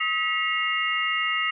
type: tone cluster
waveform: sine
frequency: 1271 / 1941 / 2168 / 2801 Hz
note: D#6 / B6 / C#7 / F7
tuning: +36 / -31 / -39 / +4 cents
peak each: -28 dBFS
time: 0-1.51 s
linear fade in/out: 10 ms
effects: none